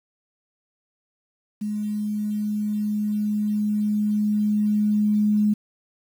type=tone with level ramp; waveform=sine; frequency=210 Hz; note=G#3; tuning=19 cents sharp; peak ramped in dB=-24 to -16 dBFS; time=1.61-5.54 s; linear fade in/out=10 ms; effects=8-bit